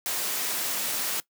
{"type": "noise", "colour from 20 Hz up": "white", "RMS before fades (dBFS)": -29, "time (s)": [0.06, 1.2], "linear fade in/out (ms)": 0, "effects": ["noise-tail reverb RT60 0.1 s tail -19 dB re dry", "high-pass 200 Hz 12 dB/octave"]}